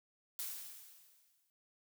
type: noise with exponential decay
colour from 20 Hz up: blue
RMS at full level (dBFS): -40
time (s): 0.39-1.5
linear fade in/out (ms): 0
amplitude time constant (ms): 240
effects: none